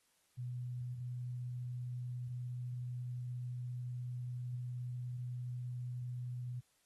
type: tone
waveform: sine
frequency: 123.47 Hz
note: B2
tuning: in tune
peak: -39 dBFS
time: 0.37-6.61 s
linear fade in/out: 20 ms
effects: white hiss -75 dBFS RMS until 6.85 s + AAC 32 kbps